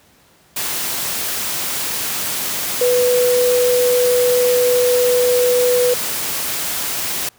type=tone in noise; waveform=sine; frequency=493.9 Hz; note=B4; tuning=in tune; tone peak=-12 dBFS; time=2.81-5.94 s; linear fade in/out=5 ms; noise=white; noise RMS=-22 dBFS; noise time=0.56-7.29 s; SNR=+7 dB; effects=pink hiss -52 dBFS RMS until 7.38 s + high-pass 80 Hz 12 dB/octave